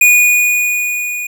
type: tone with level ramp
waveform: square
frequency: 2457 Hz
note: D#7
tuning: 22 cents flat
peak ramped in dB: -5 to -20 dBFS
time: 0.01-1.27 s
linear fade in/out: 5 ms
effects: none